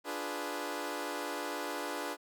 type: chord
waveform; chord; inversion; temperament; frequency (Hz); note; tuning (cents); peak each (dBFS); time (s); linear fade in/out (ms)
15% pulse; D diminished seventh; none; equal; 293.7 / 349.2 / 415.3 / 493.9; D4 / F4 / Ab4 / Cb5; 0 / 0 / 0 / 0; -34 / -36 / -36 / -35; 0.04-2.17; 50
effects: none